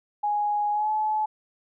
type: tone with pitch glide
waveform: sine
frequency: 830.6 to 858.9 Hz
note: G#5 to A5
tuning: 0 to -42 cents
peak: -22 dBFS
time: 0.23-1.26 s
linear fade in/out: 10 ms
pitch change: +58 cents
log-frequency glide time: 0.72-0.9 s
effects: none